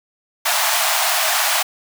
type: high-pass noise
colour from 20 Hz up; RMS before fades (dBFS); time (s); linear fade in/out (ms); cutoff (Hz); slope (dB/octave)
pink; -18; 0.45-1.63; 10; 630; 96
effects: none